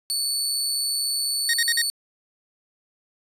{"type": "tone", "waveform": "25% pulse", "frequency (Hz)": 4466, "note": "C#8", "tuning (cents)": 12, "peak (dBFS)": -18, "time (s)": [0.1, 1.9], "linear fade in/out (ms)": 0}
{"type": "tone bursts", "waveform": "sawtooth", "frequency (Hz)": 1864.7, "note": "A#6", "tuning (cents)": 0, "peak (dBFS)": -16, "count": 4, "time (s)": [1.49, 1.817], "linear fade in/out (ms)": 2, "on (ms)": 45, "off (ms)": 49}
{"effects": ["resampled to 32000 Hz"]}